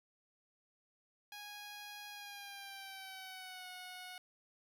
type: tone with pitch glide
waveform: 10% pulse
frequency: 826 to 731.6 Hz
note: G#5 to F#5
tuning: -10 to -20 cents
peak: -39 dBFS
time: 1.32-4.18 s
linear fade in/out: 2 ms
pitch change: -210 cents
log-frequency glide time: 2.11-3.69 s
effects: none